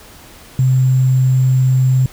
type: tone with sample-and-hold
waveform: sine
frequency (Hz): 130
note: C3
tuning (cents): -11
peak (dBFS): -9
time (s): 0.59-2.06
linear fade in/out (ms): 2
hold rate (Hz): 7350
effects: pink hiss -40 dBFS RMS until 2.12 s

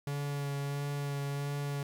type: tone with vibrato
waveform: 45% pulse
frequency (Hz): 142.1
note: C#3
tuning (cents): +43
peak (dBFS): -33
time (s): 0.07-1.83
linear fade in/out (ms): 2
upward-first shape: sine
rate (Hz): 1.5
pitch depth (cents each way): 15
effects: 10-bit

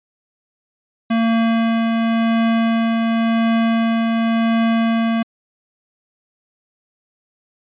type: tone with tremolo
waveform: square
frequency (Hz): 227.8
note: A#3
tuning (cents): -40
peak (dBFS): -14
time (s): 1.1-5.23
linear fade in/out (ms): 10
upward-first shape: triangle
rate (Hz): 0.92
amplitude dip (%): 25
effects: resampled to 8000 Hz

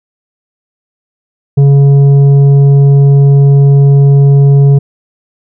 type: tone with tanh clipping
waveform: triangle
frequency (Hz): 140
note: C#3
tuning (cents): +18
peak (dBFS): -3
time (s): 1.57-4.79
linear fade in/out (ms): 10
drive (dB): 11
effects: none

